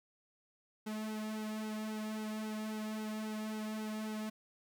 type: tone with flanger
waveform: sawtooth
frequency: 215.9 Hz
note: A3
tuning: 33 cents flat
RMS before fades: -40 dBFS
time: 0.86-4.3 s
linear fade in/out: 10 ms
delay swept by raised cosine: 1.7 to 2.69 ms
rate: 3.7 Hz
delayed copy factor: -0.9
effects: none